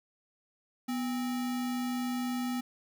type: tone with sample-and-hold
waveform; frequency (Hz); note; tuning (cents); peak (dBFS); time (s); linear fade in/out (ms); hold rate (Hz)
sine; 246.9; B3; 0; -30; 0.88-2.61; 10; 1050
effects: none